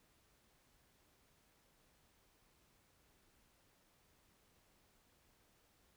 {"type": "silence", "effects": ["pink hiss -73 dBFS RMS until 5.96 s"]}